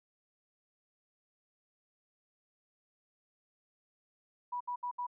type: tone bursts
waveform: sine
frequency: 978 Hz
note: B5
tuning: 17 cents flat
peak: -34 dBFS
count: 4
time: 4.52-5.068 s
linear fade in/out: 10 ms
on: 86 ms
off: 68 ms
effects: none

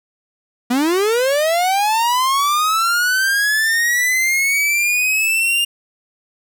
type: linear sweep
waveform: 45% pulse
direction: up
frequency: 235.1 to 2820 Hz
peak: -14 dBFS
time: 0.7-5.65 s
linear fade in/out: 10 ms
effects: none

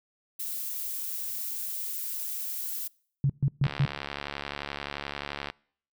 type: noise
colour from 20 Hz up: violet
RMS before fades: -34 dBFS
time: 0.39-2.88 s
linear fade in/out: 10 ms
type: tone bursts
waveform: sine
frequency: 138.59 Hz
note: C#3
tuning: in tune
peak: -20 dBFS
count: 4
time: 3.24-3.854 s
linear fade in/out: 2 ms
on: 56 ms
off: 130 ms
type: click train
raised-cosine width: 0.3 ms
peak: -17 dBFS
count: 134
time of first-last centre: 3.64-5.5 s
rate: 71.5 Hz
effects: noise-tail reverb RT60 0.6 s tail -26 dB re dry

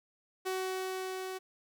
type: tone with level ramp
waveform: sawtooth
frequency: 375.2 Hz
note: F#4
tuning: 24 cents sharp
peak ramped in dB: -28 to -34 dBFS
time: 0.45-1.39 s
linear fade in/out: 20 ms
effects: none

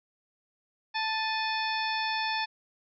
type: harmonic tone with a mistuned harmonic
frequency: 880 Hz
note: A5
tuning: in tune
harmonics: 1 / 2 / 3 / 4 / 5 / 6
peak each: -31 / -34 / -36 / -37 / -38 / -39 dBFS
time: 0.94-2.46 s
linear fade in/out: 20 ms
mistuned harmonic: 3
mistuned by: -96 cents
effects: none

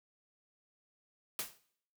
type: noise with exponential decay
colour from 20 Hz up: white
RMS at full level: -34 dBFS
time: 1.39-1.58 s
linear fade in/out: 1 ms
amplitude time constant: 41 ms
effects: noise-tail reverb RT60 0.6 s tail -17 dB re dry

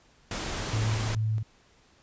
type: noise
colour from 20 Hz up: pink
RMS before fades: -33 dBFS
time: 0.31-1.15 s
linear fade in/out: 2 ms
type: tone with tremolo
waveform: sine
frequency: 109.3 Hz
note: A2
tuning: 11 cents flat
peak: -24 dBFS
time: 0.73-1.43 s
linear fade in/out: 5 ms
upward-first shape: square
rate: 2.3 Hz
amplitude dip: 40%
effects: pink hiss -61 dBFS RMS until 2.02 s + resampled to 16000 Hz

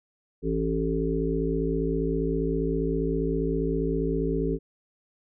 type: harmonic tone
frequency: 55 Hz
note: A1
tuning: in tune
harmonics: 1 / 3 / 5 / 7 / 8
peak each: -30 / -30 / -30 / -30 / -30 dBFS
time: 0.42-4.59 s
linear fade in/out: 50 ms
effects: none

